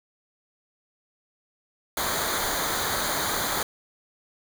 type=noise with comb filter; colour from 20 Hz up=pink; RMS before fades=-27 dBFS; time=1.97-3.63 s; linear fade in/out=2 ms; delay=0.37 ms; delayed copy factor=-0.75; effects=none